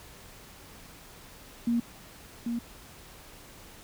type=tone with echo; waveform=sine; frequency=235.3 Hz; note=A#3; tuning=16 cents sharp; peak=-23 dBFS; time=1.67-1.8 s; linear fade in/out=5 ms; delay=790 ms; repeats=1; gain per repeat=-5 dB; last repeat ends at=2.59 s; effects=pink hiss -50 dBFS RMS until 3.83 s